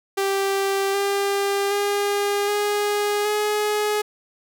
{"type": "tone with pitch steps", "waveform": "sawtooth", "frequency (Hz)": [392.1, 399, 405.9, 413, 420.2], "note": ["G4", "G4", "G#4", "G#4", "G#4"], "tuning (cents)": [0, 31, -40, -10, 20], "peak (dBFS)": -16, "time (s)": [0.17, 4.02], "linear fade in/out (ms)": 10, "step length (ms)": 770, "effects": []}